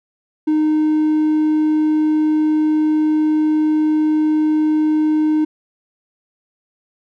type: tone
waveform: triangle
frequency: 308.1 Hz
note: D#4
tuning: 17 cents flat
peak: -10 dBFS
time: 0.47-5.45 s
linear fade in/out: 10 ms
effects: tanh soft clip ceiling -6 dBFS